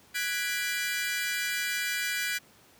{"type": "chord", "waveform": "sawtooth", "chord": "G# half-diminished seventh", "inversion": "third", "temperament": "equal with one note detuned", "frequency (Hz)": [1480, 1661.2, 1975.5, 2374], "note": ["F#6", "G#6", "B6", "D7"], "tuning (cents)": [0, 0, 0, 18], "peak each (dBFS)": -31, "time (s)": [0.14, 2.39], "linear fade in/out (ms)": 20, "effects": ["pink hiss -58 dBFS RMS until 2.79 s", "high-pass 100 Hz 12 dB/octave"]}